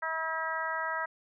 harmonic tone, 322 Hz, E4, 41 cents flat, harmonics 2 / 3 / 4 / 5 / 6, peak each -39 / -36 / -36 / -36 / -38 dBFS, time 0.02-1.06 s, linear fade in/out 10 ms, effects none

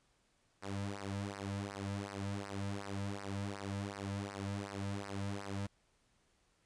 sawtooth tone with flanger, 99.6 Hz, G2, 28 cents sharp, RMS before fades -41 dBFS, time 0.62-5.67 s, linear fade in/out 10 ms, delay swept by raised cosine 0.28 to 2.78 ms, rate 2.7 Hz, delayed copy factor -1, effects pink hiss -74 dBFS RMS until 6.65 s + resampled to 22050 Hz

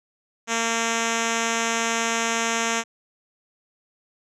5% pulse tone with low-pass filter, 229.1 Hz, A#3, 30 cents flat, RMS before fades -24 dBFS, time 0.47-2.84 s, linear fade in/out 50 ms, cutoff 6500 Hz, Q 2.1, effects none

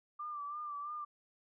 sine tone with vibrato, 1181 Hz, D6, 9 cents sharp, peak -39 dBFS, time 0.19-1.05 s, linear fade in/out 10 ms, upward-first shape sine, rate 3 Hz, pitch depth 46 cents each way, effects none

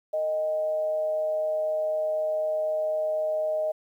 sine tone with amplitude modulation, 622 Hz, D#5, 1 cent flat, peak -22 dBFS, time 0.13-3.72 s, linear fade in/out 10 ms, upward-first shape sine, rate 174 Hz, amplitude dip 40%, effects 10-bit

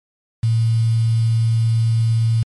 sine tone with quantisation, 113.6 Hz, A#2, 44 cents flat, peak -13 dBFS, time 0.43-2.43 s, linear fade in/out 5 ms, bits 6, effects MP3 48 kbps

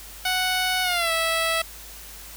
10% pulse tone with pitch glide, 740 to 655.5 Hz, F#5 to E5, 0 to -10 cents, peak -13 dBFS, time 0.25-1.62 s, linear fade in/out 5 ms, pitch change -210 cents, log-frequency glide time 0.83-1.11 s, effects added 50 Hz sine -45 dBFS peak until 2.36 s + white hiss -42 dBFS RMS until 2.36 s

